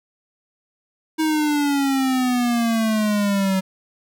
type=exponential sweep; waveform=square; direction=down; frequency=318.4 to 188.1 Hz; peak=-18 dBFS; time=1.18-3.61 s; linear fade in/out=20 ms; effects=none